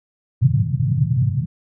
white band-pass noise, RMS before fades -18 dBFS, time 0.41-1.46 s, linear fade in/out 10 ms, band 100 to 150 Hz, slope 48 dB/octave, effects none

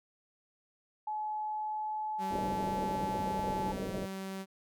sine tone with pitch glide, 854 to 863.4 Hz, G#5 to A5, +48 to -33 cents, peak -33 dBFS, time 1.07-3.72 s, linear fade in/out 5 ms, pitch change +19 cents, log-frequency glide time 1.37-2.7 s
sawtooth tone, 192.1 Hz, G3, 35 cents flat, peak -34 dBFS, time 2.18-4.46 s, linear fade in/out 50 ms
white low-pass noise, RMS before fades -39 dBFS, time 2.3-4.06 s, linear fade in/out 10 ms, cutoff 640 Hz, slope 96 dB/octave
effects none

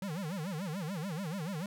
square tone with vibrato, 174.61 Hz, F3, in tune, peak -36 dBFS, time 0.02-1.66 s, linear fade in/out 2 ms, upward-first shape sine, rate 6.9 Hz, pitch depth 270 cents each way, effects none

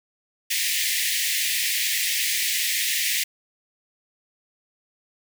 pink high-pass noise, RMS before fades -24 dBFS, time 0.5-3.24 s, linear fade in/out 10 ms, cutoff 1800 Hz, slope 96 dB/octave, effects none

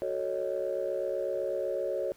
sine chord, D# half-diminished seventh, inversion first, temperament equal with one note detuned, 371.9 / 440 / 554.4 / 622.3 Hz, F#4 / A4 / C#5 / D#5, +9 / 0 / 0 / 0 cents, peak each -35 / -36 / -31 / -36 dBFS, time 0.02-2.12 s, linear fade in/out 0 ms, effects tanh soft clip ceiling -21 dBFS + pink hiss -60 dBFS RMS until 2.16 s

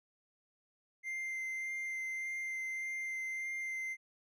triangle tone with vibrato, 2089 Hz, C7, 3 cents flat, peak -35 dBFS, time 1.03-3.97 s, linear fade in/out 50 ms, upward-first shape sine, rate 1.7 Hz, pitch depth 10 cents each way, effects none

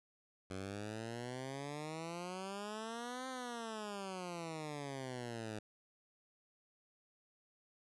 10% pulse exponential two-way sweep, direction up then down, 92.5 to 262.3 to 105.5 Hz, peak -34 dBFS, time 0.5-5.59 s, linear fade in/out 5 ms, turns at 3.28 s, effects resampled to 24000 Hz

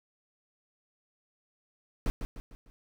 brown noise with echo, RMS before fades -27 dBFS, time 2.06-2.1 s, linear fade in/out 0 ms, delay 150 ms, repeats 4, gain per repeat -7 dB, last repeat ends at 2.7 s, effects none

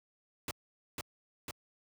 pink noise with echo, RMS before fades -37 dBFS, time 0.48-0.51 s, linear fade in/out 2 ms, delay 500 ms, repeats 2, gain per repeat -2 dB, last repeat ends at 1.51 s, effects high-pass 80 Hz 12 dB/octave

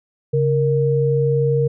sine tone pair together, 138.6 / 466.2 Hz, C#3 / A#4, 0 / 0 cents, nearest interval octave + major sixth, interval 2100 cents, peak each -17 dBFS, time 0.33-1.68 s, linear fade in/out 10 ms, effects none

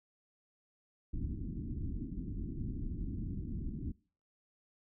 pink low-pass noise, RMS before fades -39 dBFS, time 1.13-3.92 s, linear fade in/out 5 ms, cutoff 320 Hz, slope 48 dB/octave, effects noise-tail reverb RT60 0.4 s tail -23 dB re dry

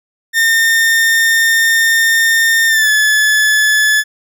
40% pulse tone with pitch glide, 1818 to 1721.9 Hz, A#6 to A6, -44 to -38 cents, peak -8 dBFS, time 0.33-4.04 s, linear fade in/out 50 ms, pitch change -94 cents, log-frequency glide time 2.67-2.9 s, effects none

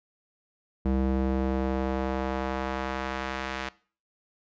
square tone with band-pass filter sweep, 65.6 Hz, C2, 5 cents sharp, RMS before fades -29 dBFS, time 0.85-3.69 s, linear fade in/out 5 ms, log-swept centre 250 to 2000 Hz, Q 0.77, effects noise-tail reverb RT60 0.4 s tail -20 dB re dry + resampled to 16000 Hz

